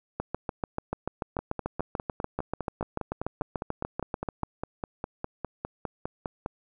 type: two click trains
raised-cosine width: 1 ms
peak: -15 / -17 dBFS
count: 30 / 26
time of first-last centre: 0.2-4.434 / 1.39-6.461 s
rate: 6.85 / 4.93 Hz
effects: none